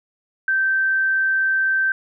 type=tone; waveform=sine; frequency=1556 Hz; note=G6; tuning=13 cents flat; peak=-16 dBFS; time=0.48-1.92 s; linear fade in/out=2 ms; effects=none